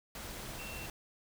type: tone in noise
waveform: sine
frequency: 2700 Hz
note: E7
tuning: 41 cents sharp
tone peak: -46 dBFS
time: 0.59-0.86 s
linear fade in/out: 2 ms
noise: pink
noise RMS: -44 dBFS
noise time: 0.15-0.9 s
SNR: -5 dB
effects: none